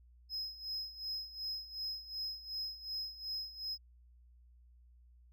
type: tone with tremolo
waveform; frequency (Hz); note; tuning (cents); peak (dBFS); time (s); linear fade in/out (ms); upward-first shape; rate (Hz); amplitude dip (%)
triangle; 5110; D#8; +45; -35; 0.29-3.78; 50; sine; 2.7; 80
effects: added 60 Hz sine -59 dBFS peak until 5.32 s